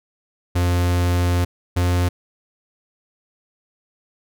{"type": "tone pair in turn", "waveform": "45% pulse", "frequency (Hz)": [88.3, 88.68], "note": ["F2", "F2"], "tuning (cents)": [20, 27], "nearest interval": "unison", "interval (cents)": 7, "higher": "second", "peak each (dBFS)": -16, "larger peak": "neither", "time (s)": [[0.55, 1.45], [1.76, 2.09]], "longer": "first", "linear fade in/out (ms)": 10, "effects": []}